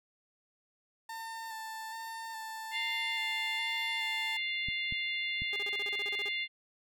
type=tone with vibrato; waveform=30% pulse; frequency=895 Hz; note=A5; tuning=29 cents sharp; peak=-37 dBFS; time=1.09-4.37 s; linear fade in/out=5 ms; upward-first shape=square; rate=1.2 Hz; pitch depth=16 cents each way
type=harmonic tone; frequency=698.5 Hz; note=F5; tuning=in tune; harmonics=3 / 4 / 5 / 6; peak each=-34 / -39 / -39 / -48 dBFS; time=2.71-6.48 s; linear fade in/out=50 ms
type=clicks; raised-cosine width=5 ms; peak=-30 dBFS; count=3; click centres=4.686 / 4.924 / 5.42 s
type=tone bursts; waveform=sawtooth; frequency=407.7 Hz; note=G#4; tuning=32 cents flat; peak=-38 dBFS; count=12; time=5.53-6.286 s; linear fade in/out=0 ms; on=30 ms; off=36 ms
effects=none